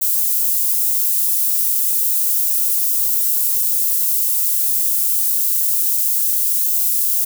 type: high-pass noise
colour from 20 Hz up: white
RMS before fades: -17 dBFS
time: 0.01-7.25 s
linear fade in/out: 10 ms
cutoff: 12000 Hz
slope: 12 dB/octave
effects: none